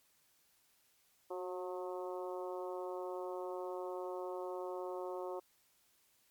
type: harmonic tone with a mistuned harmonic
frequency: 181.1 Hz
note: F#3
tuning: 37 cents flat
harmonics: 2 / 3 / 4 / 5 / 6 / 7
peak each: -42 / -44 / -49 / -49 / -51 / -57 dBFS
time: 1.3-5.4 s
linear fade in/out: 10 ms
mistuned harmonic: 2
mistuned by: +23 cents
effects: white hiss -72 dBFS RMS until 6.3 s + MP3 96 kbps